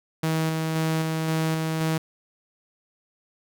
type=tone with tremolo; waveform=sawtooth; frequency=159.9 Hz; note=D#3; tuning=48 cents sharp; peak=-18 dBFS; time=0.23-1.98 s; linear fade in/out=5 ms; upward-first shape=square; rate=1.9 Hz; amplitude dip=25%; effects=none